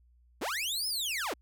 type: linear two-way sweep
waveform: sawtooth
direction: up then down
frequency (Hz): 164.81 to 5270 to 208.2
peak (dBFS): -28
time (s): 0.41-1.34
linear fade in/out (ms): 10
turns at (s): 0.87
effects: added 60 Hz sine -60 dBFS peak until 1.41 s